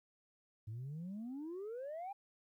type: exponential sweep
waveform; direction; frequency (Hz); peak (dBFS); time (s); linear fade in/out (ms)
sine; up; 103.83 to 819; -40; 0.67-2.13; 10
effects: tanh soft clip ceiling -40 dBFS + 13-bit